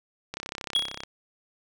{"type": "click train", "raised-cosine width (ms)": 0.2, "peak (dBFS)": -16, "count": 24, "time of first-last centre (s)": [0.34, 1.035], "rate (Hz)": 33.1}
{"type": "tone with exponential decay", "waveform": "triangle", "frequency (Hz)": 3322, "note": "G#7", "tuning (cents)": 0, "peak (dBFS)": -17, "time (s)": [0.75, 1.04], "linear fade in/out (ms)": 2, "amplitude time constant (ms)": 62}
{"effects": []}